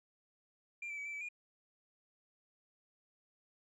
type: tone with pitch steps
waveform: sine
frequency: 2383 / 2319 / 2277 / 2332 / 2298 / 2429 Hz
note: D7 / D7 / C#7 / D7 / D7 / D#7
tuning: +25 / -22 / +46 / -13 / -38 / -42 cents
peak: -38 dBFS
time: 0.82-1.288 s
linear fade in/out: 5 ms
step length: 78 ms
effects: tanh soft clip ceiling -39 dBFS